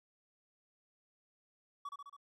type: tone with echo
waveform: triangle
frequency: 1135 Hz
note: C#6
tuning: 41 cents sharp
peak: -38 dBFS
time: 1.85-1.89 s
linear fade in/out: 5 ms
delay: 69 ms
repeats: 4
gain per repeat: -3 dB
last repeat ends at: 2.166 s
effects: none